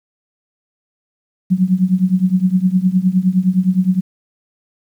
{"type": "tone with tremolo", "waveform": "sine", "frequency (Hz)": 185, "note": "F#3", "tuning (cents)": 0, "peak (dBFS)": -7, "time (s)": [1.5, 4.01], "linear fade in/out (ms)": 20, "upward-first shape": "triangle", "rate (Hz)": 9.7, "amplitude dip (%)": 95, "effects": ["8-bit"]}